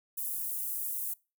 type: high-pass noise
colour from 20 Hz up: pink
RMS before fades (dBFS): -35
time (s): 0.17-1.14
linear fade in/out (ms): 10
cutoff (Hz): 11000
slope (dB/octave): 24
effects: noise-tail reverb RT60 0.3 s tail -24 dB re dry